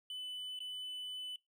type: tone with dropouts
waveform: triangle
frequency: 3001 Hz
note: F#7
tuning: 24 cents sharp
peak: -39 dBFS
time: 0.1-1.36 s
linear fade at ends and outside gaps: 2 ms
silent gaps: 0.591-0.603 s
effects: noise-tail reverb RT60 0.2 s tail -21 dB re dry